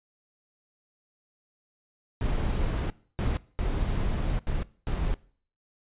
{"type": "noise bursts at uneven times", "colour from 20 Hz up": "brown", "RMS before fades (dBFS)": -27, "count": 5, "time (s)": [[2.21, 2.9], [3.19, 3.37], [3.59, 4.39], [4.47, 4.63], [4.87, 5.14]], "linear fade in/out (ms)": 0, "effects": ["noise-tail reverb RT60 0.5 s tail -21 dB re dry", "resampled to 8000 Hz"]}